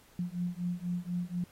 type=beating tone pair; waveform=sine; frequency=174.61 / 178.71 Hz; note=F3 / F3; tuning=0 / +40 cents; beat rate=4.1 Hz; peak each=-35 / -35 dBFS; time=0.19-1.44 s; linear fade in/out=2 ms; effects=pink hiss -61 dBFS RMS until 1.51 s + AAC 48 kbps